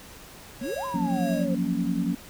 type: tone with tremolo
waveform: square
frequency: 549 Hz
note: C#5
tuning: 17 cents flat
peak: -31 dBFS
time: 0.6-1.47 s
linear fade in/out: 50 ms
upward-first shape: triangle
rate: 1.8 Hz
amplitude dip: 90%
type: exponential two-way sweep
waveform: sine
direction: up then down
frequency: 210.7 to 1050 to 514 Hz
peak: -30 dBFS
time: 0.61-1.55 s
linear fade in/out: 5 ms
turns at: 0.85 s
type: chord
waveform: sine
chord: Gb major seventh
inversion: third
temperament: equal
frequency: 174.61 / 185 / 233.1 / 277.2 Hz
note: F3 / Gb3 / Bb3 / Db4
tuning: 0 / 0 / 0 / 0 cents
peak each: -29 dBFS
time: 0.94-2.15 s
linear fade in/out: 5 ms
effects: pink hiss -46 dBFS RMS until 2.29 s